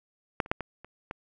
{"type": "clicks", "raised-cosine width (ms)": 0.5, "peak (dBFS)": [-10, -29, -9, -19, -30, -20], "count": 6, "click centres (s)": [0.402, 0.461, 0.515, 0.607, 0.846, 1.111], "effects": []}